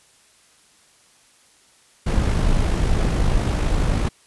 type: noise with amplitude modulation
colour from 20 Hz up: brown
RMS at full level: -17 dBFS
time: 2.06-4.09 s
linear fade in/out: 10 ms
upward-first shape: sine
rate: 51.8 Hz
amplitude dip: 40%
effects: white hiss -55 dBFS RMS until 4.26 s + resampled to 24000 Hz